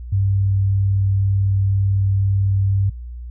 sine tone, 98 Hz, G2, in tune, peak -14 dBFS, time 0.12-2.9 s, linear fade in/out 10 ms, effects added 60 Hz sine -29 dBFS peak until 3.3 s

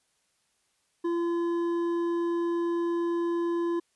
sine tone with hard clipping, 341.1 Hz, F4, 41 cents flat, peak -27 dBFS, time 1.04-3.8 s, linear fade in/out 10 ms, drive 7 dB, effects white hiss -72 dBFS RMS until 3.95 s + resampled to 24000 Hz

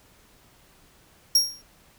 40% pulse tone with exponential decay, 5588 Hz, F8, in tune, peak -12 dBFS, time 1.35-1.62 s, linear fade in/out 5 ms, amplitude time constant 58 ms, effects pink hiss -57 dBFS RMS until 1.98 s

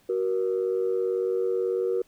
sine tone pair together, 374.9 / 473.1 Hz, F#4 / A#4, +23 / +26 cents, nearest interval major third, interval 403 cents, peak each -25 dBFS, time 0.09-2.02 s, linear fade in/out 5 ms, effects tanh soft clip ceiling -17 dBFS + pink hiss -62 dBFS RMS until 2.07 s

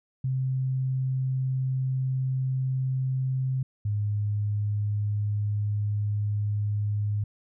sine tone pair in turn, 130.81 / 103.86 Hz, C3 / G#2, 0 / +1 cents, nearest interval major third, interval 399 cents, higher first, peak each -24 dBFS, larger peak neither, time 0.24-3.63 / 3.85-7.24 s, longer neither, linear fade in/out 5 ms, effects none

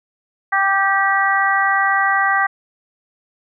harmonic tone with a mistuned harmonic, 392 Hz, G4, in tune, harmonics 2 / 3 / 4 / 5, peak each -19 / -19 / -19 / -19 dBFS, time 0.52-2.47 s, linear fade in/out 10 ms, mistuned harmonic 5, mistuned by -23 cents, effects none

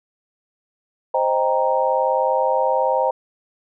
sine chord, C minor seventh, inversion none, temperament equal with one note detuned, 523.3 / 622.3 / 793.1 / 932.3 Hz, C5 / Eb5 / G5 / Bb5, 0 / 0 / +20 / 0 cents, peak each -20 / -23 / -23 / -21 dBFS, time 1.14-3.11 s, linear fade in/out 5 ms, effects none

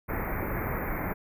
pink band-stop noise, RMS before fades -31 dBFS, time 0.08-1.14 s, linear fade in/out 20 ms, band 2300 to 13000 Hz, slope 96 dB/octave, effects resampled to 32000 Hz

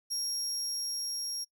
30% pulse tone with level ramp, 5588 Hz, F8, in tune, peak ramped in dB -27 to -30 dBFS, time 0.1-1.45 s, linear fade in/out 20 ms, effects noise-tail reverb RT60 0.1 s tail -24 dB re dry

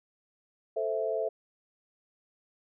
sine chord, A minor, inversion none, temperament equal, 440 / 523.3 / 659.3 Hz, A4 / C5 / E5, 0 / 0 / 0 cents, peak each -32 / -34 / -31 dBFS, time 0.76-1.29 s, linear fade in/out 10 ms, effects none

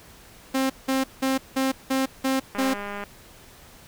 sawtooth tone bursts, 265.5 Hz, C4, 25 cents sharp, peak -17 dBFS, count 7, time 0.54-2.74 s, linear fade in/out 10 ms, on 160 ms, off 180 ms
click train, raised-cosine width 0.5 ms, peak -19 dBFS, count 100, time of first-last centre 2.55-3.038 s, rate 203 Hz
effects pink hiss -49 dBFS RMS until 3.87 s

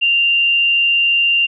sine tone with frequency modulation, 2783 Hz, F7, 7 cents flat, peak -11 dBFS, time 0.01-1.47 s, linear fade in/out 20 ms, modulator 103 Hz, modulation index 0.31, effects none

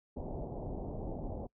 pink low-pass noise, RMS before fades -40 dBFS, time 0.16-1.47 s, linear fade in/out 10 ms, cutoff 810 Hz, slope 48 dB/octave, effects noise-tail reverb RT60 0.1 s tail -24 dB re dry

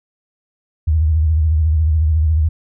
sine tone with vibrato, 78.4 Hz, D#2, 14 cents sharp, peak -11 dBFS, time 0.87-2.49 s, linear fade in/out 10 ms, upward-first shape sine, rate 14 Hz, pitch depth 95 cents each way, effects none

